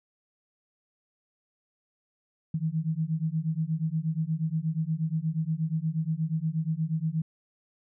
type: beating tone pair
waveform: sine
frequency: 155.56 / 163.96 Hz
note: D#3 / E3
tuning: 0 / -9 cents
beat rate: 8.4 Hz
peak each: -29 dBFS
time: 2.54-7.22 s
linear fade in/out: 5 ms
effects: none